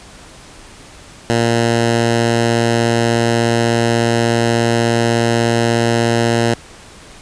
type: tone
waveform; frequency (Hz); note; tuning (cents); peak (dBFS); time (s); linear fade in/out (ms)
10% pulse; 116.54; A#2; 0; -4; 1.3-6.54; 0
effects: pink hiss -39 dBFS RMS until 7.21 s + resampled to 22050 Hz